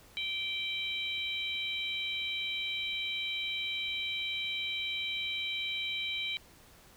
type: harmonic tone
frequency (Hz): 780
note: G5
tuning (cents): -9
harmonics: 3 / 4 / 5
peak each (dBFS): -36 / -37 / -38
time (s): 0.17-6.37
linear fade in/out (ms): 0
effects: pink hiss -58 dBFS RMS until 6.96 s